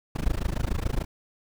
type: noise with amplitude modulation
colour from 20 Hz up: brown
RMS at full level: -23 dBFS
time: 0.15-1.05 s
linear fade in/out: 10 ms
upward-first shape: sine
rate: 26.9 Hz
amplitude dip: 100%
effects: none